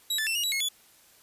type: tone with pitch steps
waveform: sawtooth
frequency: 3868 / 1751 / 2682 / 2868 / 3911 / 2170 / 3428 Hz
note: B7 / A6 / E7 / F7 / B7 / C#7 / A7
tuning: -37 / -9 / +29 / +45 / -18 / -37 / -46 cents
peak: -23 dBFS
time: 0.1-0.688 s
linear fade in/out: 5 ms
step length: 84 ms
effects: white hiss -58 dBFS RMS until 1.22 s + resampled to 32000 Hz